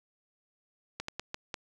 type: slowing click train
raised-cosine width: 0.2 ms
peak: -18 dBFS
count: 5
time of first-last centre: 1-1.542 s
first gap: 84 ms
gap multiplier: 1.33
effects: none